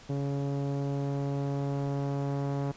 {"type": "tone with low-pass filter sweep", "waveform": "sawtooth", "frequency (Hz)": 140, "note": "C#3", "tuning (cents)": 18, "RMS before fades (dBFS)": -31, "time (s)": [0.09, 2.72], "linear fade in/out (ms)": 10, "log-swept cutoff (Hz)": [540, 880], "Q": 0.99, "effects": ["pink hiss -52 dBFS RMS until 2.76 s", "resampled to 16000 Hz"]}